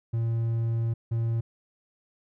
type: tone bursts at uneven times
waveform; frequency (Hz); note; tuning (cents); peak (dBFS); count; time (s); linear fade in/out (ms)
triangle; 114.9; A#2; -25; -22; 2; 0.13-0.94 / 1.11-1.41; 10
effects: none